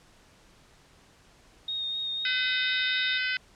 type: tone with vibrato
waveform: sine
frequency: 3711 Hz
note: A#7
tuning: 9 cents flat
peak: -29 dBFS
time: 1.68-3.18 s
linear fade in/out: 5 ms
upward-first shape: sine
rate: 4 Hz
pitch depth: 14 cents each way
type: harmonic tone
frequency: 507 Hz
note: B4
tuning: 45 cents sharp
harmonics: 3 / 4 / 5 / 6 / 7 / 8 / 9 / 10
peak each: -30 / -32 / -34 / -36 / -40 / -42 / -43 / -40 dBFS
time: 2.25-3.37 s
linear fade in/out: 2 ms
effects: pink hiss -58 dBFS RMS until 3.55 s + low-pass 8000 Hz 12 dB/octave